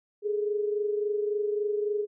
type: tone pair together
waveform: sine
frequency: 414.3 / 437.9 Hz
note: G#4 / A4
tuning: -4 / -8 cents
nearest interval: minor second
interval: 96 cents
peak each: -26 / -34 dBFS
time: 0.22-2.07 s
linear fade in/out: 50 ms
effects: none